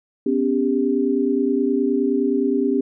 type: tone cluster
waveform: sine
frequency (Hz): 252 / 281.6 / 397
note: B3 / C#4 / G4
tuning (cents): +35 / +27 / +22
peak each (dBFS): -21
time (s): 0.26-2.81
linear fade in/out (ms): 5
effects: none